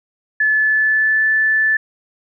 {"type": "tone with pitch glide", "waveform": "sine", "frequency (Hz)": [1728, 1750.1], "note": ["A6", "A6"], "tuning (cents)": [-32, -10], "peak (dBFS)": -12, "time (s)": [0.4, 1.77], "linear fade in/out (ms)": 5, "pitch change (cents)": 22, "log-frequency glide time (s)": [0.51, 1.28], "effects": []}